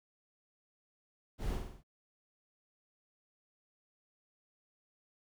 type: noise with echo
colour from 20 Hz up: brown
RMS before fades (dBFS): -37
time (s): 1.38-1.6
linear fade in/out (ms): 50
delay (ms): 47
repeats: 5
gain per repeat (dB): -4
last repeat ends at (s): 1.835
effects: none